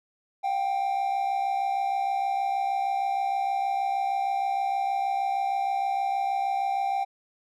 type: tone pair together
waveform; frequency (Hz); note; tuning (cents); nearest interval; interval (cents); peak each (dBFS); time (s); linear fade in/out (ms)
triangle; 717.6 / 784; F5 / G5; +47 / 0; major second; 153; -30 / -23; 0.43-7.05; 20
effects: none